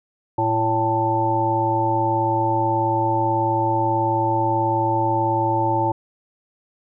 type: harmonic tone with a mistuned harmonic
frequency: 112.3 Hz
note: A2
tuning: 36 cents sharp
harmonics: 1 / 3 / 5 / 7 / 8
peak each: -25 / -24 / -27 / -27 / -20 dBFS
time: 0.38-5.92 s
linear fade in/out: 5 ms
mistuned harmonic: 8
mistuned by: -27 cents
effects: none